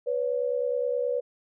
sine tone pair together, 493.9 / 563.4 Hz, B4 / C#5, 0 / +28 cents, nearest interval major second, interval 228 cents, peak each -26 / -29 dBFS, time 0.06-1.21 s, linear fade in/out 20 ms, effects none

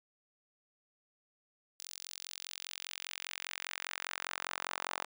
sawtooth tone with high-pass filter sweep, 45 Hz, F#1, 47 cents flat, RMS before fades -43 dBFS, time 1.79-5.05 s, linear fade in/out 10 ms, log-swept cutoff 5400 to 940 Hz, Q 1.3, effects none

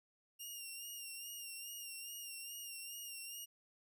10% pulse tone with vibrato, 2800 Hz, F7, 4 cents sharp, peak -38 dBFS, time 0.39-3.46 s, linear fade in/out 20 ms, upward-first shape sine, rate 2.4 Hz, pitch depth 47 cents each way, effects none

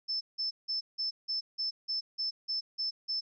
sine tone bursts, 5274 Hz, E8, in tune, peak -30 dBFS, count 11, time 0.08-3.21 s, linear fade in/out 20 ms, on 130 ms, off 170 ms, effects none

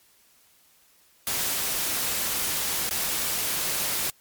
white noise with dropouts, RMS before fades -27 dBFS, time 1.27-4.1 s, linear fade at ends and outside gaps 0 ms, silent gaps 2.892-2.91 s, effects white hiss -60 dBFS RMS until 4.2 s + MP3 96 kbps

